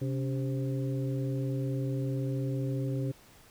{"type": "harmonic tone with a mistuned harmonic", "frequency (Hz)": 131.7, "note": "C3", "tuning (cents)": 12, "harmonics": [1, 2, 3, 4], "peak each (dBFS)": [-30, -36, -40, -42], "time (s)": [0.01, 3.12], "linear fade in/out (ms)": 10, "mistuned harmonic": 2, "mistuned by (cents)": 110, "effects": ["pink hiss -57 dBFS RMS until 3.5 s"]}